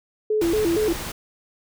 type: tone with vibrato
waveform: sine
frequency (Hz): 380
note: F#4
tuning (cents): +46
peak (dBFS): -18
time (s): 0.3-0.93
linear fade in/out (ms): 5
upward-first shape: square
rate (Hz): 4.3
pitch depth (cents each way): 210
type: noise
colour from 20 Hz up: pink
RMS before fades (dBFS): -31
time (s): 0.41-1.12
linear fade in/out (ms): 5
effects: none